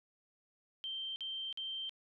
sine tone bursts, 3136 Hz, G7, in tune, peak -38 dBFS, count 3, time 0.84-1.894 s, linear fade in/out 0 ms, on 320 ms, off 47 ms, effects none

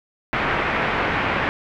white low-pass noise, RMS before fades -22 dBFS, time 0.33-1.49 s, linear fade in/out 0 ms, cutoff 2200 Hz, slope 24 dB/octave, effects none

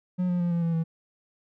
triangle tone with pitch steps, 181 / 177.38 / 173.83 / 170.35 / 166.94 / 163.6 Hz, F#3 / F3 / F3 / F3 / E3 / E3, -38 / +27 / -8 / -43 / +22 / -13 cents, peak -21 dBFS, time 0.18-0.84 s, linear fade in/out 20 ms, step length 110 ms, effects none

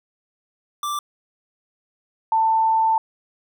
square / sine tone pair in turn, 1174.7 / 890.4 Hz, D6 / A5, 0 / +20 cents, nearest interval perfect fourth, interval 480 cents, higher first, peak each -24 / -15 dBFS, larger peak second, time 0.83-0.99 / 2.32-2.98 s, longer second, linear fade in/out 2 ms, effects none

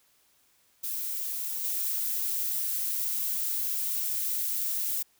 violet noise with level steps, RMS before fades -33 / -30 dBFS, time 0.83-5.03 s, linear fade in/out 10 ms, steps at 1.64 s, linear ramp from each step 2 ms, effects white hiss -66 dBFS RMS until 5.19 s

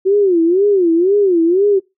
sine tone with vibrato, 367.9 Hz, F#4, 10 cents flat, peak -9 dBFS, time 0.05-1.8 s, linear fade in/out 20 ms, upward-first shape sine, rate 2 Hz, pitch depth 200 cents each way, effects noise-tail reverb RT60 0.2 s tail -23 dB re dry

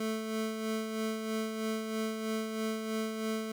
25% pulse tone with tremolo, 220 Hz, A3, in tune, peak -27 dBFS, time 0-3.52 s, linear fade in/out 5 ms, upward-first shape sine, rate 3.1 Hz, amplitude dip 45%, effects none

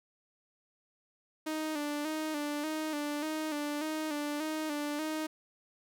sawtooth tone with vibrato, 302.6 Hz, D#4, 48 cents flat, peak -29 dBFS, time 1.46-5.27 s, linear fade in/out 10 ms, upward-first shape square, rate 1.7 Hz, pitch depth 52 cents each way, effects none

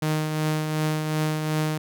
sawtooth tone with tremolo, 154.8 Hz, D#3, 9 cents flat, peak -17 dBFS, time 0.02-1.78 s, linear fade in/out 5 ms, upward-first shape triangle, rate 2.7 Hz, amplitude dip 45%, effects none

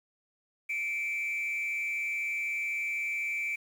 sine tone with frequency modulation, 2326 Hz, D7, 17 cents flat, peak -28 dBFS, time 0.69-3.56 s, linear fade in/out 10 ms, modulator 164 Hz, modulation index 0.53, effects tanh soft clip ceiling -28 dBFS + 9-bit

